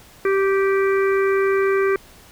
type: harmonic tone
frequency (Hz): 390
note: G4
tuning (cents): -9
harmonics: 1 / 3 / 4 / 5 / 6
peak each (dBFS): -16 / -26 / -28 / -30 / -32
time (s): 0.25-1.96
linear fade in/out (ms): 2
effects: pink hiss -47 dBFS RMS until 2.31 s